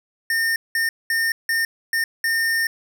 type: tone bursts at uneven times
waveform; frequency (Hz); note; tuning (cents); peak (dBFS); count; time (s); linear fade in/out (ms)
square; 1820; A#6; -42; -19; 6; 0.3-0.56 / 0.75-0.89 / 1.1-1.32 / 1.49-1.65 / 1.93-2.04 / 2.24-2.67; 2
effects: none